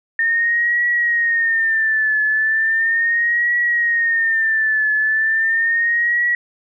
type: tone with vibrato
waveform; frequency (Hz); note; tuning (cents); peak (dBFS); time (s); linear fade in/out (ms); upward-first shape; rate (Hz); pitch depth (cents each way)
sine; 1820; A#6; -42; -14; 0.19-6.35; 2; triangle; 0.37; 100
effects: none